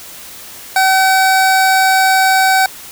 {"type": "tone", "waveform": "25% pulse", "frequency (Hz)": 762, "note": "G5", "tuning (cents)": -49, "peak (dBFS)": -5, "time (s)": [0.76, 2.66], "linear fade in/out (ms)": 2, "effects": ["white hiss -33 dBFS RMS until 2.91 s"]}